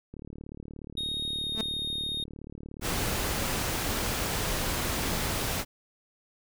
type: click train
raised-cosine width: 3 ms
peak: -29 dBFS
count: 120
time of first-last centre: 0.14-3.365 s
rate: 36.9 Hz
type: tone with pitch glide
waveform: triangle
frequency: 3729 to 3705 Hz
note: A#7 to A#7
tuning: 0 to -11 cents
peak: -29 dBFS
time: 0.97-2.24 s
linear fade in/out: 5 ms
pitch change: -11 cents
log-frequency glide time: 1.3-1.52 s
type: tone with exponential growth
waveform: sawtooth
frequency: 220 Hz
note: A3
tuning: in tune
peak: -24 dBFS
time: 1.52-1.61 s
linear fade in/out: 2 ms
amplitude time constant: 19 ms
type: noise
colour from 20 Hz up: pink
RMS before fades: -30 dBFS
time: 2.81-5.65 s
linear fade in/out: 50 ms
effects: none